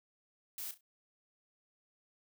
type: noise with echo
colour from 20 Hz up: blue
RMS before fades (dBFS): -42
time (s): 0.58-0.71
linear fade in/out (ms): 2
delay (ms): 33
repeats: 3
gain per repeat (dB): -11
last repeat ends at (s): 0.809
effects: none